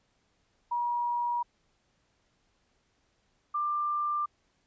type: tone pair in turn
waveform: sine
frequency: 958 / 1188 Hz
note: A#5 / D6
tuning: +47 / +20 cents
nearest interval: major third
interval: 373 cents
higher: second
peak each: -27 dBFS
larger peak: neither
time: 0.71-1.43 / 3.54-4.26 s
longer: neither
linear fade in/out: 10 ms
effects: pink hiss -72 dBFS RMS until 4.66 s + resampled to 16000 Hz